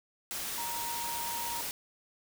sine tone in noise, 938 Hz, A#5, 11 cents sharp, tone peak -37 dBFS, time 0.58-1.61 s, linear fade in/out 0 ms, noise white, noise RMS -37 dBFS, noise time 0.31-1.71 s, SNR -3 dB, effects none

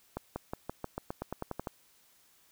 accelerating click train, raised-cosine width 1 ms, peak -21 dBFS, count 13, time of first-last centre 0.17-1.672 s, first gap 190 ms, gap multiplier 0.92, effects white hiss -65 dBFS RMS until 2.51 s

